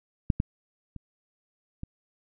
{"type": "clicks", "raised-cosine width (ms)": 5, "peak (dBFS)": [-9, -13, -27, -23], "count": 4, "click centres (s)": [0.302, 0.401, 0.963, 1.834], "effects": []}